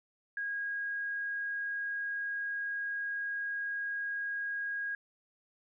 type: tone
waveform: sine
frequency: 1638 Hz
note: G#6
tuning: 24 cents flat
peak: -33 dBFS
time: 0.37-4.95 s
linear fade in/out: 2 ms
effects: none